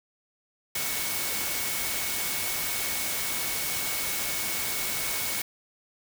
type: tone in noise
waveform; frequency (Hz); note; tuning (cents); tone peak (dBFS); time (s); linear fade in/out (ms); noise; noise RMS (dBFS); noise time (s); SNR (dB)
sine; 2217; C#7; 0; -38; 0.75-5.42; 5; white; -30; 0.75-5.42; -11
effects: none